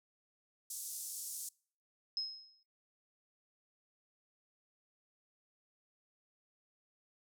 white band-pass noise, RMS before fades -44 dBFS, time 0.7-1.49 s, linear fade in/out 5 ms, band 5800 to 12000 Hz, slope 24 dB/octave
sine tone with exponential decay, 5140 Hz, E8, 45 cents flat, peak -32 dBFS, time 2.17-2.63 s, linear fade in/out 1 ms, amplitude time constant 100 ms
effects noise-tail reverb RT60 0.5 s tail -26 dB re dry

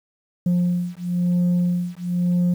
sine beating tone pair, 176.3 / 177.3 Hz, F3 / F3, +17 / +26 cents, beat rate 1 Hz, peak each -19 dBFS, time 0.46-2.54 s, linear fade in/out 5 ms, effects tanh soft clip ceiling -15 dBFS + 8-bit

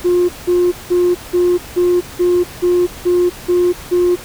sine tone bursts, 355.1 Hz, F4, 29 cents sharp, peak -8 dBFS, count 10, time 0.04-4.16 s, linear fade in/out 20 ms, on 250 ms, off 180 ms, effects tanh soft clip ceiling -7 dBFS + pink hiss -33 dBFS RMS until 4.24 s

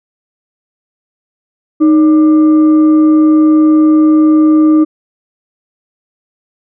sine tone with frequency modulation, 309.7 Hz, D#4, 8 cents flat, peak -4 dBFS, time 1.8-4.85 s, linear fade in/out 20 ms, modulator 879 Hz, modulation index 0.21, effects none

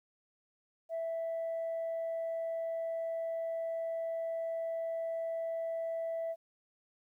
sine tone, 659.3 Hz, E5, in tune, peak -32 dBFS, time 0.89-6.36 s, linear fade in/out 50 ms, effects tanh soft clip ceiling -31 dBFS + 12-bit

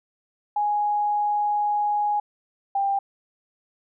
sine tone pair in turn, 830.6 / 793.1 Hz, G#5 / G5, 0 / +20 cents, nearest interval minor second, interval 80 cents, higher first, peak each -20 dBFS, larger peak neither, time 0.56-2.2 / 2.75-2.99 s, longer first, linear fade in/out 5 ms, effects none

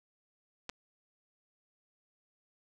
clicks, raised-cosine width 0.2 ms, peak -23 dBFS, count 2, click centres 0.693 / 0.697 s, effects none

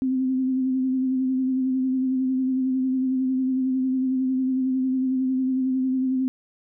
sine tone with vibrato, 260 Hz, C4, 11 cents flat, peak -20 dBFS, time 0.02-6.28 s, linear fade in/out 0 ms, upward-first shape sine, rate 11 Hz, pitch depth 27 cents each way, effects none

